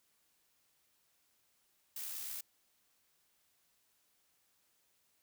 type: noise with amplitude modulation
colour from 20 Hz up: blue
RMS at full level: -41 dBFS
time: 1.96-2.41 s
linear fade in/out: 5 ms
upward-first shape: sine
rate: 68.5 Hz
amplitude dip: 40%
effects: white hiss -75 dBFS RMS until 5.22 s